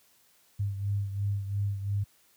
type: beating tone pair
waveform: sine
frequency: 100 / 102.9 Hz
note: G2 / G#2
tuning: +35 / -16 cents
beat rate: 2.9 Hz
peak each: -28 / -35 dBFS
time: 0.59-2.04 s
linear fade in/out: 10 ms
effects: white hiss -64 dBFS RMS until 2.36 s + high-pass 60 Hz 12 dB/octave